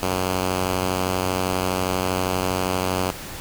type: tone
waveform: 5% pulse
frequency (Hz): 92.5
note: F#2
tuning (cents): 0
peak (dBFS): -10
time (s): 0.02-3.11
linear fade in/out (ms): 5
effects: pink hiss -35 dBFS RMS until 3.4 s